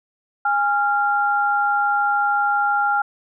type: tone pair together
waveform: sine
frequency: 820 / 1387.1 Hz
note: G#5 / F6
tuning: -22 / -12 cents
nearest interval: major sixth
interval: 910 cents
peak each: -19 dBFS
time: 0.45-3.02 s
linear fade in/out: 5 ms
effects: none